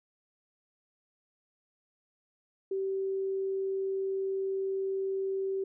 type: tone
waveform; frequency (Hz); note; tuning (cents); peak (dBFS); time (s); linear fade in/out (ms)
sine; 386.2; G4; -26; -29; 2.71-5.64; 5
effects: none